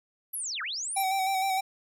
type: linear two-way sweep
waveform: sine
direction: down then up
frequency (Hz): 12000 to 1181 to 12000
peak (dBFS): -31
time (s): 0.33-1.03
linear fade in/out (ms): 10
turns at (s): 0.62
type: tone with vibrato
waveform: square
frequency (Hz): 768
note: G5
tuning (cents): -36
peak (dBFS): -26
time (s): 0.96-1.61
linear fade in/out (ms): 10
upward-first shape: square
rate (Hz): 6.5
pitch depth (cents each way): 28
effects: none